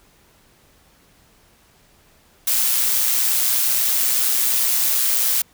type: noise with amplitude modulation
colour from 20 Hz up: blue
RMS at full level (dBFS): -17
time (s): 2.47-5.42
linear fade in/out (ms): 5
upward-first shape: sine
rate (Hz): 123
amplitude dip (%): 35
effects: pink hiss -55 dBFS RMS until 5.53 s